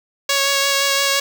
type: tone with vibrato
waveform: 5% pulse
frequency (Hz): 554.4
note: C#5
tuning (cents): 0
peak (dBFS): -4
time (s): 0.29-1.2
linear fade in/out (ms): 5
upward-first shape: sine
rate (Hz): 5.8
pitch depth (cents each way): 13
effects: none